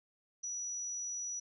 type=tone; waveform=sine; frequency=5870 Hz; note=F#8; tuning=15 cents flat; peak=-37 dBFS; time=0.43-1.4 s; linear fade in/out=10 ms; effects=none